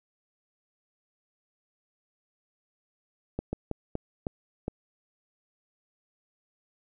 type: slowing click train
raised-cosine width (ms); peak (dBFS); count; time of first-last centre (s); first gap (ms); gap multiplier
2; -17; 6; 3.39-4.681; 140; 1.31
effects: none